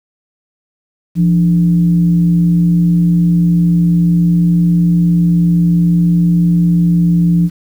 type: tone with frequency modulation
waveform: sine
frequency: 171.1 Hz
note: F3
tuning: 35 cents flat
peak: -7 dBFS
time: 1.15-7.5 s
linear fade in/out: 50 ms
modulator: 126 Hz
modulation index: 0.39
effects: high-pass 80 Hz 12 dB/octave + 7-bit